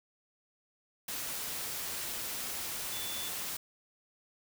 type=tone in noise; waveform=sine; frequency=3480 Hz; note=A7; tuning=20 cents flat; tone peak=-42 dBFS; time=2.92-3.29 s; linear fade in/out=5 ms; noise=white; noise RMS=-38 dBFS; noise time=1.08-3.57 s; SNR=-7 dB; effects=none